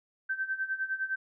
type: tone with tremolo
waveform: sine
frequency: 1551 Hz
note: G6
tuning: 19 cents flat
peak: -27 dBFS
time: 0.29-1.16 s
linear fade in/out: 10 ms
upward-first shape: sine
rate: 9.8 Hz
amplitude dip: 80%
effects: none